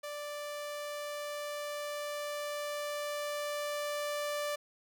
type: tone with level ramp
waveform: sawtooth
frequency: 587.3 Hz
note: D5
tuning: in tune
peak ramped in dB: -35 to -29 dBFS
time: 0.03-4.56 s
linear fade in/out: 10 ms
effects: none